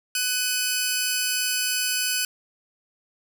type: tone pair together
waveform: 10% pulse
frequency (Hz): 1500 / 2521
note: F#6 / D#7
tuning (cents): +23 / +22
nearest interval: major sixth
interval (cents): 899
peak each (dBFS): -17 / -17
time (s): 0.15-2.25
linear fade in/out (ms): 2
effects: none